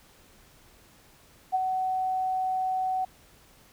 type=tone with ADSR envelope; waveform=sine; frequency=750 Hz; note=F#5; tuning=23 cents sharp; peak=-20 dBFS; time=1.52-3.05 s; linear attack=28 ms; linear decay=27 ms; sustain=-5 dB; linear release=7 ms; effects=pink hiss -57 dBFS RMS until 3.72 s